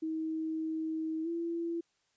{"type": "tone with pitch glide", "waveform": "sine", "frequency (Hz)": [318.4, 336.7], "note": ["D#4", "E4"], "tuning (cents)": [40, 37], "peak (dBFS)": -32, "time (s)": [0.02, 1.81], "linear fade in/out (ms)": 10, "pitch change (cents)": 97, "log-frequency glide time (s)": [1.23, 1.28], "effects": ["white hiss -75 dBFS RMS until 2.16 s", "resampled to 16000 Hz"]}